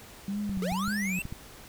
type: tone with vibrato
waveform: sine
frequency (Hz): 193.7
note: G3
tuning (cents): -20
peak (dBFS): -29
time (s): 0.28-1.19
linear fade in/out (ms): 2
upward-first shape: sine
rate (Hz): 1.9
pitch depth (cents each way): 120
type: clicks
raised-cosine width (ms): 5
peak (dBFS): -24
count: 6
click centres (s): 0.495 / 0.573 / 0.72 / 0.88 / 1.254 / 1.325
type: linear sweep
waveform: square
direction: up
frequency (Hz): 386.1 to 2749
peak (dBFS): -32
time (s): 0.62-1.22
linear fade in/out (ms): 2
effects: pink hiss -49 dBFS RMS until 1.68 s